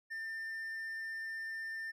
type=tone; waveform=triangle; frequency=1796 Hz; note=A6; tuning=35 cents sharp; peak=-37 dBFS; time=0.1-1.92 s; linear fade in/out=20 ms; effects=none